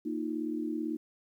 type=chord; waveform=sine; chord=Bb suspended fourth; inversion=none; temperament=equal; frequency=233.1 / 311.1 / 349.2 Hz; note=Bb3 / Eb4 / F4; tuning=0 / 0 / 0 cents; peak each=-37 / -33 / -39 dBFS; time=0.05-0.97 s; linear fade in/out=10 ms; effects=11-bit